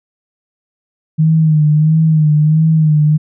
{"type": "tone with vibrato", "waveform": "sine", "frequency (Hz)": 155.3, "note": "D#3", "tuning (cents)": -3, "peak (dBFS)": -7, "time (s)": [1.18, 3.18], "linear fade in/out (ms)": 20, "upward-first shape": "sine", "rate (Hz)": 1.5, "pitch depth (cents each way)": 55, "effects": []}